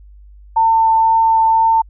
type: tone with vibrato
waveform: sine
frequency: 898 Hz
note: A5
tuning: 35 cents sharp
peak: -9 dBFS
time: 0.56-1.82 s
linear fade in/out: 10 ms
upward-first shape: sine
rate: 2 Hz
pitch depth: 8 cents each way
effects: added 50 Hz sine -38 dBFS peak until 1.89 s